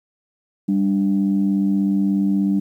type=tone pair together; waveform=sine; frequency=197.07 / 293.7 Hz; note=G3 / D4; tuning=+9 / 0 cents; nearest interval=perfect fifth; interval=691 cents; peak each=-16 / -20 dBFS; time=0.68-2.6 s; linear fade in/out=10 ms; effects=tanh soft clip ceiling -9 dBFS + 9-bit